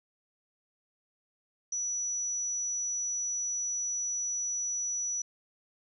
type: tone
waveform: sine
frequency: 5900 Hz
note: F#8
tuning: 6 cents flat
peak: -30 dBFS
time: 1.72-5.22 s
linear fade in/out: 5 ms
effects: none